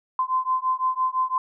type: beating tone pair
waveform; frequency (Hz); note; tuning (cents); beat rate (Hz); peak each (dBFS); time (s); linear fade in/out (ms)
sine; 1029 / 1034.9; C6 / C6; -29 / -19; 5.9; -24; 0.19-1.38; 2
effects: none